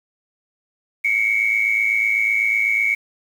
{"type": "tone pair together", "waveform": "sine", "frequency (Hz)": [2179, 2287], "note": ["C#7", "D7"], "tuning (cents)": [-30, -47], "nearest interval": "minor second", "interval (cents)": 83, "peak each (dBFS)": -18, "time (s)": [1.04, 2.95], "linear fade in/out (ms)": 10, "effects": ["tanh soft clip ceiling -8 dBFS", "7-bit"]}